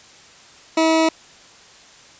20% pulse tone, 322 Hz, E4, 41 cents flat, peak -9 dBFS, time 0.77-1.09 s, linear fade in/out 5 ms, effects white hiss -46 dBFS RMS until 2.19 s + resampled to 16000 Hz

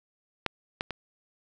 clicks, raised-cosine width 0.3 ms, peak -10 / -13 / -18 dBFS, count 3, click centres 0.463 / 0.809 / 0.907 s, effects none

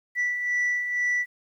sine beating tone pair, 1962 / 1964.1 Hz, B6 / B6, -12 / -10 cents, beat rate 2.1 Hz, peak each -30 / -22 dBFS, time 0.15-1.26 s, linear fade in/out 50 ms, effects tanh soft clip ceiling -20 dBFS + 10-bit

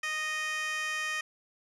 15% pulse tone with high-pass filter, 620 Hz, D#5, 6 cents flat, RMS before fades -33 dBFS, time 0.03-1.21 s, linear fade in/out 5 ms, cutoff 1800 Hz, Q 1.5, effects low-pass 9000 Hz 12 dB/octave

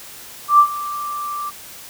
sine tone with ADSR envelope, 1174.7 Hz, D6, in tune, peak -5 dBFS, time 0.48-1.51 s, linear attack 110 ms, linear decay 78 ms, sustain -18 dB, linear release 26 ms, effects white hiss -38 dBFS RMS until 1.89 s

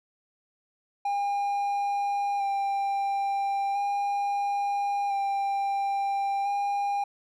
triangle tone with vibrato, 800 Hz, G5, 35 cents sharp, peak -23 dBFS, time 1.05-7.04 s, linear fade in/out 5 ms, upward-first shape square, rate 0.37 Hz, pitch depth 14 cents each way, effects none

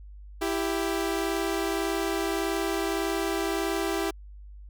sawtooth tone pair together, 331 / 392.7 Hz, E4 / G4, +7 / +3 cents, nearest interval minor third, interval 296 cents, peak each -25 dBFS, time 0.41-4.11 s, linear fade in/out 10 ms, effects added 50 Hz sine -42 dBFS peak until 4.69 s

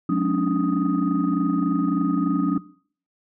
sine tone cluster, 180.3 / 211.5 / 273.3 / 296.7 / 1248 Hz, F#3 / G#3 / C#4 / D4 / D#6, -45 / +32 / -24 / +18 / +5 cents, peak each -22 / -27 / -23 / -23 / -30 dBFS, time 0.09-2.58 s, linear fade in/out 5 ms, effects noise-tail reverb RT60 0.5 s tail -19 dB re dry + tanh soft clip ceiling -10 dBFS

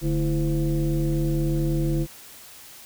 sine tone with frequency modulation, 146.83 Hz, D3, in tune, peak -20 dBFS, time 0.01-2.07 s, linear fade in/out 50 ms, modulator 185 Hz, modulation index 1.2, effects white hiss -45 dBFS RMS until 2.85 s

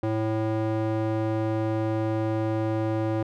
square tone with band-pass filter, 110 Hz, A2, in tune, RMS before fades -26 dBFS, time 0.03-3.23 s, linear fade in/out 5 ms, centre 430 Hz, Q 1, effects none

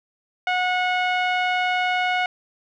sawtooth tone with low-pass filter, 730 Hz, F#5, 24 cents flat, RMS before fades -22 dBFS, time 0.47-2.26 s, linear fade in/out 2 ms, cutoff 2500 Hz, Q 2.2, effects none

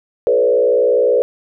sine tone with frequency modulation, 493.9 Hz, B4, in tune, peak -10 dBFS, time 0.27-1.22 s, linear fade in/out 0 ms, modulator 60.1 Hz, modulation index 1.2, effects none

